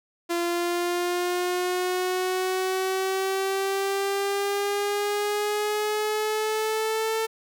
sawtooth exponential sweep, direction up, 342.8 to 446.1 Hz, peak -20 dBFS, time 0.29-7.27 s, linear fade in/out 20 ms, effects none

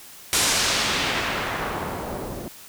white noise with low-pass filter sweep, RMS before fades -25 dBFS, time 0.33-2.48 s, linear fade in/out 0 ms, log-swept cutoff 9400 to 400 Hz, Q 0.86, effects white hiss -44 dBFS RMS until 2.68 s

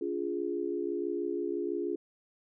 sine chord, D diminished, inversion none, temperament equal with one note detuned, 287.8 / 349.2 / 415.3 Hz, D4 / F4 / Ab4, -35 / 0 / 0 cents, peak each -37 / -33 / -35 dBFS, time 0.01-1.96 s, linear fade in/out 5 ms, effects none

